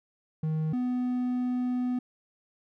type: tone pair in turn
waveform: triangle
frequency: 156.9 / 249.1 Hz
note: D#3 / B3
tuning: +15 / +15 cents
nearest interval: minor sixth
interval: 800 cents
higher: second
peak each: -24 dBFS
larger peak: neither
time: 0.43-0.73 / 0.73-1.99 s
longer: second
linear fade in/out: 5 ms
effects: none